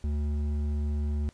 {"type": "tone with hard clipping", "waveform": "sine", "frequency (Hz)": 73.7, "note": "D2", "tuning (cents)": 7, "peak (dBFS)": -28, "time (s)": [0.04, 1.29], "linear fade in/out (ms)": 0, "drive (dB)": 8, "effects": ["pink hiss -61 dBFS RMS until 1.33 s", "resampled to 22050 Hz"]}